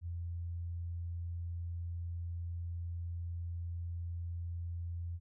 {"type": "tone", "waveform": "sine", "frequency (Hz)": 85.6, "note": "F2", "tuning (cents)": -34, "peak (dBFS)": -37, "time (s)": [0.01, 5.2], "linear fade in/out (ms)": 50, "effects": []}